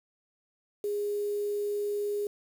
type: tone with quantisation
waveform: sine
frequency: 411.7 Hz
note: G#4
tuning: 15 cents flat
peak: -28 dBFS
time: 0.84-2.27 s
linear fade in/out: 2 ms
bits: 8
effects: none